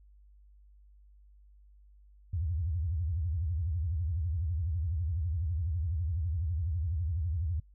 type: tone with vibrato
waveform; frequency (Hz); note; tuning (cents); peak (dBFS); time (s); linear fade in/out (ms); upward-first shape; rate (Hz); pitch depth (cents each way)
sine; 82.2; E2; -4; -29; 2.33-7.6; 5; sine; 12; 240
effects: noise-tail reverb RT60 0.1 s tail -24 dB re dry + added 50 Hz sine -55 dBFS peak until 7.74 s